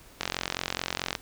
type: click train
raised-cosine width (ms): 0.2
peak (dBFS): -10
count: 43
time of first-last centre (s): 0.21-1.152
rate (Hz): 44.6
effects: pink hiss -53 dBFS RMS until 1.21 s